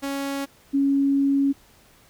sawtooth / sine tone pair in turn, 277.2 / 277.2 Hz, C#4 / C#4, 0 / 0 cents, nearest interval unison, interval 0 cents, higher neither, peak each -22 / -17 dBFS, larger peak second, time 0.02-0.46 / 0.73-1.53 s, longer second, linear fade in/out 20 ms, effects pink hiss -55 dBFS RMS until 2.09 s

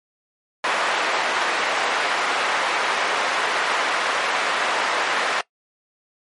white band-pass noise, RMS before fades -22 dBFS, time 0.64-5.41 s, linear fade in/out 2 ms, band 550 to 1800 Hz, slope 12 dB/octave, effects noise-tail reverb RT60 0.1 s tail -20 dB re dry + MP3 48 kbps

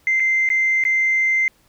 sine tone with dropouts, 2082 Hz, C7, 9 cents flat, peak -14 dBFS, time 0.07-1.48 s, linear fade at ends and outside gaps 1 ms, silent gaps 0.198-0.202 / 0.49-0.501 / 0.839-0.851 s, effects tanh soft clip ceiling -10 dBFS + pink hiss -58 dBFS RMS until 1.68 s

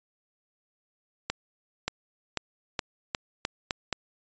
accelerating click train, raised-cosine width 0.2 ms, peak -10 dBFS, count 8, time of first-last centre 1.3-3.927 s, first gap 580 ms, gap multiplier 0.85, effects resampled to 16000 Hz

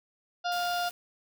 harmonic tone, 705 Hz, F5, 16 cents sharp, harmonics 1 / 2 / 4 / 5 / 6 / 7 / 8, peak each -29 / -34 / -41 / -41 / -44 / -42 / -48 dBFS, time 0.44-0.9 s, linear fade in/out 20 ms
white noise, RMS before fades -44 dBFS, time 0.52-0.91 s, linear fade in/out 0 ms
effects none

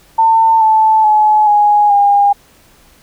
sine tone with pitch steps, 898 / 875 / 852.5 / 830.6 / 809.3 Hz, A5 / A5 / G#5 / G#5 / G#5, +35 / -10 / +45 / 0 / -45 cents, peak -6 dBFS, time 0.18-2.33 s, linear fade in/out 10 ms, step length 430 ms, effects pink hiss -47 dBFS RMS until 3.02 s

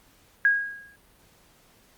sine tone with exponential decay, 1640 Hz, G#6, 22 cents flat, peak -14 dBFS, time 0.45-0.96 s, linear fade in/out 1 ms, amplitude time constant 110 ms, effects pink hiss -59 dBFS RMS until 1.97 s + Opus 48 kbps

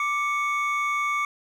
triangle tone pair together, 1174.7 / 2220 Hz, D6 / C#7, 0 / +2 cents, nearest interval major seventh, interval 1102 cents, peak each -23 / -25 dBFS, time 0-1.25 s, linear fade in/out 2 ms, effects none

